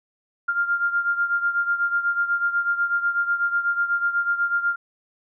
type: beating tone pair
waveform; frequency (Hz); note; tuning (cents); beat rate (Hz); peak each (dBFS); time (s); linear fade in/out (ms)
sine; 1396.9 / 1405; F6 / F6; 0 / +10; 8.1; -21 / -26; 0.48-4.76; 10
effects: none